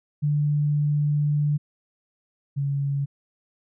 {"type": "tone pair in turn", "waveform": "sine", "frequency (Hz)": [147.4, 140.3], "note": ["D3", "C#3"], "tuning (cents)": [7, 21], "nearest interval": "minor second", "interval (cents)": 86, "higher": "first", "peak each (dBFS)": [-19, -22], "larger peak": "first", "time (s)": [[0.22, 1.58], [2.56, 3.06]], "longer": "first", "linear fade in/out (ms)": 20, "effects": []}